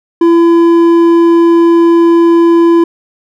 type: tone with hard clipping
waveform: sine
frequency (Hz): 337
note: E4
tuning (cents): +38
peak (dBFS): -5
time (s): 0.21-2.84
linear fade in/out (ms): 5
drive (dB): 6
effects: none